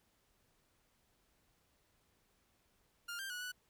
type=tone with pitch steps; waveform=sawtooth; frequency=1406 / 1580 / 1464 / 1481 Hz; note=F6 / G6 / F#6 / F#6; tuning=+11 / +13 / -19 / +1 cents; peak=-38 dBFS; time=3.08-3.52 s; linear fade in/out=10 ms; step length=110 ms; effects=pink hiss -75 dBFS RMS until 3.69 s